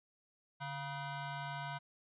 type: ring-modulated tone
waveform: 25% pulse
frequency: 554 Hz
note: C#5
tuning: 1 cent flat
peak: -33 dBFS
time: 0.6-1.79 s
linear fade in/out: 20 ms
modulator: 410 Hz
effects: resampled to 8000 Hz